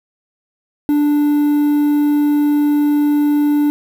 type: tone with quantisation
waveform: triangle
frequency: 293.7 Hz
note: D4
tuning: in tune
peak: -9 dBFS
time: 0.89-3.7 s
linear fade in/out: 0 ms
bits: 6
effects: none